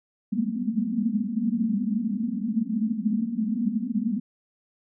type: band-pass noise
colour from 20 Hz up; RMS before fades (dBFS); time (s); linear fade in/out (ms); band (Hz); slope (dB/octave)
white; -26; 0.32-4.2; 10; 200 to 240; 96
effects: none